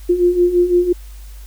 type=beating tone pair; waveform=sine; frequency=349.2 / 355.1 Hz; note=F4 / F4; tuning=0 / +29 cents; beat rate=5.9 Hz; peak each=-17 / -12 dBFS; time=0.09-0.93 s; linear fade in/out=10 ms; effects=added 50 Hz sine -32 dBFS peak until 1.46 s + white hiss -47 dBFS RMS until 1.46 s